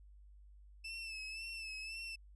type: tone with vibrato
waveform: 30% pulse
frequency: 2637 Hz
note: E7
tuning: in tune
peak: -40 dBFS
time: 0.84-2.16 s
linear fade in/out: 10 ms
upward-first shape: sine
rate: 1.9 Hz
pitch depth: 51 cents each way
effects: added 50 Hz sine -56 dBFS peak until 2.35 s + resampled to 24000 Hz